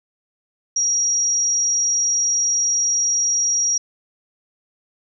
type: tone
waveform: sine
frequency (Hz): 5690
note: F8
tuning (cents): +31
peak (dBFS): -16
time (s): 0.76-3.78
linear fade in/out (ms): 5
effects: none